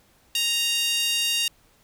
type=tone with high-pass filter; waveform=5% pulse; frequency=932.3 Hz; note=A#5; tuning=in tune; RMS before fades=-24 dBFS; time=0.35-1.48 s; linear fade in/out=2 ms; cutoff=3000 Hz; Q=4.3; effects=pink hiss -60 dBFS RMS until 1.83 s